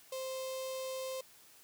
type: tone with notch filter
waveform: sawtooth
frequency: 523.3 Hz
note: C5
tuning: in tune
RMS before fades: -40 dBFS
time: 0.12-1.21 s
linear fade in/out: 5 ms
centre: 1600 Hz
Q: 0.68
effects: white hiss -60 dBFS RMS until 1.63 s + high-pass 60 Hz 12 dB/octave